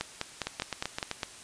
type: two click trains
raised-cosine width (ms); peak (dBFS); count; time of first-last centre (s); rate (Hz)
0.2; -14 / -13; 6 / 7; 0.47-1.114 / 0.01-1.232; 7.77 / 4.91
effects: white hiss -48 dBFS RMS until 1.43 s + resampled to 22050 Hz